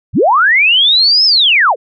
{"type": "linear two-way sweep", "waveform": "sine", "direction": "up then down", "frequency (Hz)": [55.2, 5310, 391.5], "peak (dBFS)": -6, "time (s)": [0.13, 1.76], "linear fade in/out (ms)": 50, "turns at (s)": 1.25, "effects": []}